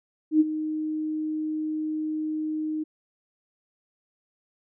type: tone with ADSR envelope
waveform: sine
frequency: 310 Hz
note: D#4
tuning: 6 cents flat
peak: -13 dBFS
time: 0.31-2.84 s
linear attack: 93 ms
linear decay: 29 ms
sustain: -13 dB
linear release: 14 ms
effects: none